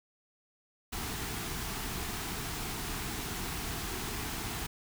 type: band-stop noise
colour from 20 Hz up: pink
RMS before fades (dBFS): -37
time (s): 0.92-4.67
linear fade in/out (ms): 10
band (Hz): 470 to 660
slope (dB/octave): 96
effects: none